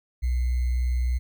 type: tone with sample-and-hold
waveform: sine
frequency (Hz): 61.74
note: B1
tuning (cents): 0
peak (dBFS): -21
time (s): 0.22-1.19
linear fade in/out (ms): 20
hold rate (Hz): 2100
effects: none